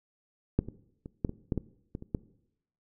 clicks, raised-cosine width 3 ms, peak -10 / -26 / -28 / -14 / -22 / -15 / -17 / -23 / -30 / -16 dBFS, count 10, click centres 0.59 / 0.686 / 1.059 / 1.248 / 1.294 / 1.522 / 1.577 / 1.951 / 2.024 / 2.148 s, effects noise-tail reverb RT60 0.8 s tail -20 dB re dry

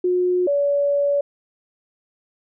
sine tone pair in turn, 360.9 / 570.1 Hz, F#4 / C#5, -43 / +48 cents, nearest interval minor sixth, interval 791 cents, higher second, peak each -16 dBFS, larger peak neither, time 0.04-0.47 / 0.47-1.21 s, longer second, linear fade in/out 5 ms, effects none

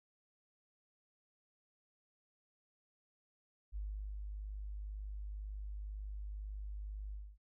sine tone with ADSR envelope, 51 Hz, G#1, 31 cents flat, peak -38 dBFS, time 3.72-7.38 s, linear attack 39 ms, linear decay 390 ms, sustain -3 dB, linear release 250 ms, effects none

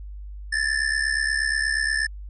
square ring-modulated tone, 1760 Hz, A6, in tune, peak -19 dBFS, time 0.52-2.07 s, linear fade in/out 10 ms, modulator 34.2 Hz, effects added 50 Hz sine -34 dBFS peak until 2.29 s + resampled to 24000 Hz

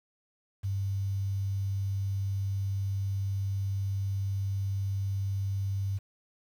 sine tone with quantisation, 98 Hz, G2, in tune, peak -28 dBFS, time 0.63-5.99 s, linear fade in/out 20 ms, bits 9, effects none

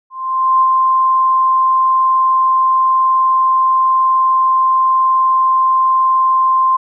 sine tone with ADSR envelope, 1046.5 Hz, C6, in tune, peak -7 dBFS, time 0.1-6.77 s, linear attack 510 ms, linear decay 53 ms, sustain -2 dB, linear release 11 ms, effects none

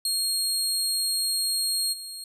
25% pulse tone with level steps, 4259 Hz, C8, 30 cents sharp, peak -19 / -31 dBFS, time 0.05-2.24 s, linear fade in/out 2 ms, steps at 1.92 s, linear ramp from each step 20 ms, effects none

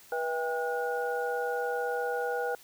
sine tone cluster, 486.7 / 651 / 799 / 1448 Hz, B4 / E5 / G5 / F#6, -25 / -22 / +33 / -38 cents, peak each -31 / -40 / -34 / -36 dBFS, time 0.12-2.55 s, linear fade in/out 2 ms, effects white hiss -55 dBFS RMS until 2.63 s

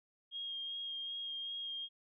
sine tone with vibrato, 3243 Hz, G#7, 42 cents flat, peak -39 dBFS, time 0.31-1.89 s, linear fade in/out 50 ms, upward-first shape sine, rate 2.6 Hz, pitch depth 15 cents each way, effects none

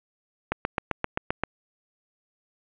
click train, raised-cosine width 0.5 ms, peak -9 dBFS, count 8, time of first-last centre 0.52-1.436 s, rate 7.64 Hz, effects resampled to 8000 Hz + 8-bit

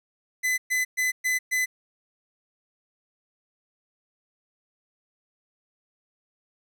45% pulse tone bursts, 2015 Hz, B6, 34 cents sharp, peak -22 dBFS, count 5, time 0.43-1.66 s, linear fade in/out 20 ms, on 150 ms, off 120 ms, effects none

